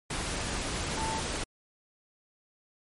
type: tone in noise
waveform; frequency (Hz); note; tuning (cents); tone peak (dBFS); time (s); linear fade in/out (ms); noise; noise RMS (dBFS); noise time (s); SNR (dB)
sine; 887; A5; +14; -33; 0.97-1.2; 5; pink; -33; 0.1-1.44; -3
effects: MP3 48 kbps